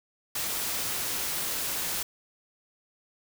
white noise, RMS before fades -31 dBFS, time 0.35-2.03 s, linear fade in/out 5 ms, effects none

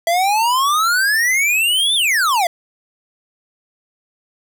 square exponential two-way sweep, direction up then down, 659.3 to 3622 to 659.3 Hz, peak -14 dBFS, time 0.07-2.47 s, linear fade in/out 2 ms, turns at 1.95 s, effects none

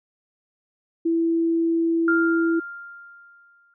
sine tone, 331.5 Hz, E4, 10 cents sharp, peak -18 dBFS, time 1.05-2.6 s, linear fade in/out 10 ms
sine tone with exponential decay, 1396.9 Hz, F6, in tune, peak -18 dBFS, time 2.08-3.74 s, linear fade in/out 2 ms, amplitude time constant 360 ms
effects none

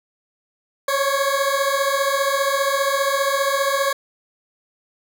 20% pulse beating tone pair, 545 / 560 Hz, C#5 / C#5, -29 / +18 cents, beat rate 15 Hz, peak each -16 dBFS, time 0.88-3.93 s, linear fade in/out 5 ms, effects none

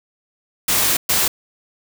white noise bursts at uneven times, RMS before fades -17 dBFS, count 2, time 0.68-0.97 / 1.09-1.28 s, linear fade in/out 5 ms, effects none

